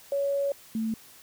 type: tone pair in turn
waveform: sine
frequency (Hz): 560 / 222.2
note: C#5 / A3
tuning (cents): +18 / +17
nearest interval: octave + major third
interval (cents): 1601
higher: first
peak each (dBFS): -24 / -26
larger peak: first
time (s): 0.12-0.52 / 0.75-0.94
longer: first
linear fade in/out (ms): 2
effects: white hiss -52 dBFS RMS until 1.22 s